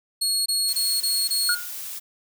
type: tone bursts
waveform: 25% pulse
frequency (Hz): 4324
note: C#8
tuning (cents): -44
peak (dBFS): -16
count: 5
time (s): 0.21-1.552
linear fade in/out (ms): 10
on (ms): 250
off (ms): 23
type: noise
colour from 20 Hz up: blue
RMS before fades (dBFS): -34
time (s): 0.67-2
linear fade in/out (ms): 20
type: tone with exponential decay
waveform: sine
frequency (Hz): 1435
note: F6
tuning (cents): +47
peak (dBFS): -18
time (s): 1.49-1.73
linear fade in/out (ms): 2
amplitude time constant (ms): 51
effects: none